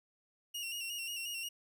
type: tone with vibrato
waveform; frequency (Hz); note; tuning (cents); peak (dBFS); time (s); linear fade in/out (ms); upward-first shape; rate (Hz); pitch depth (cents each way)
sawtooth; 2800; F7; +4; -35; 0.54-1.49; 10; square; 5.6; 43
effects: none